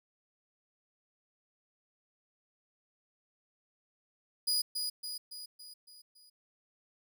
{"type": "tone with echo", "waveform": "sawtooth", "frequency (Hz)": 4918, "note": "D#8", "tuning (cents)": -21, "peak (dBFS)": -25, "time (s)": [4.47, 4.62], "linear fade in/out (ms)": 10, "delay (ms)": 280, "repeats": 6, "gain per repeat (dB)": -5, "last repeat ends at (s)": 6.3, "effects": []}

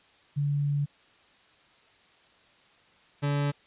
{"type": "tone pair in turn", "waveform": ["sine", "40% pulse"], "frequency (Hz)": [143.8, 143.8], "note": ["D3", "D3"], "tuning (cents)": [-36, -36], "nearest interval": "unison", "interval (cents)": 0, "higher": "neither", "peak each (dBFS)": -24, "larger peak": "neither", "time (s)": [[0.36, 0.86], [3.22, 3.52]], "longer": "first", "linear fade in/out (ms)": 20, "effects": ["white hiss -60 dBFS RMS until 3.66 s", "resampled to 8000 Hz"]}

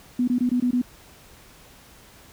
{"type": "tone bursts", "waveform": "sine", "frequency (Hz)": 246.9, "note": "B3", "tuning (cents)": 0, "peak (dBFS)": -18, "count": 6, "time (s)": [0.19, 0.817], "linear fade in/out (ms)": 5, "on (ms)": 87, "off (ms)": 21, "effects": ["pink hiss -50 dBFS RMS until 2.32 s"]}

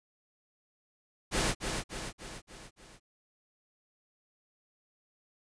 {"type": "noise with echo", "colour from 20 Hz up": "pink", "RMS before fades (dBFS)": -29, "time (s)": [1.31, 1.55], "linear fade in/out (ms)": 50, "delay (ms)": 290, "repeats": 5, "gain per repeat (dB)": -5, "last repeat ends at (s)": 3, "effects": ["resampled to 22050 Hz"]}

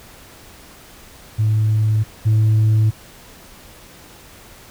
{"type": "tone pair in turn", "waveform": "sine", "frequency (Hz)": [108.2, 108.83], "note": ["A2", "A2"], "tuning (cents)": [-29, -19], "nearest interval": "unison", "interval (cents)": 10, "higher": "second", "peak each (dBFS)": [-12, -9], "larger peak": "second", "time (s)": [[1.38, 2.04], [2.25, 2.91]], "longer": "neither", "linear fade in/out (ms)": 20, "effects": ["tanh soft clip ceiling -10 dBFS", "pink hiss -43 dBFS RMS until 4.7 s"]}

